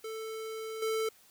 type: tone with level steps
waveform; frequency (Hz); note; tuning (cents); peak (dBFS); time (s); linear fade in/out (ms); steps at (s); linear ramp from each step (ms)
square; 441.7; A4; +7; -38 / -30; 0.04-1.09; 5; 0.82; 5
effects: white hiss -61 dBFS RMS until 1.3 s